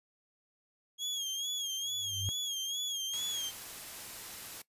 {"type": "tone with vibrato", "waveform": "30% pulse", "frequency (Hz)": 3282, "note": "G#7", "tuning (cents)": -21, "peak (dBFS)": -31, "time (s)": [0.98, 3.52], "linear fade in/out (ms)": 50, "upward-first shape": "sine", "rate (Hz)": 2.3, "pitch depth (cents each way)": 73}
{"type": "tone with exponential growth", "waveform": "sine", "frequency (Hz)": 98.4, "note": "G2", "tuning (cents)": 7, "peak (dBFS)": -31, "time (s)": [1.83, 2.29], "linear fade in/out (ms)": 0, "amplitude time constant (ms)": 98}
{"type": "noise", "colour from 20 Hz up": "white", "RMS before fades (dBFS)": -45, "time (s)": [3.13, 4.62], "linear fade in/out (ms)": 5}
{"effects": ["noise-tail reverb RT60 0.1 s tail -19 dB re dry", "resampled to 32000 Hz"]}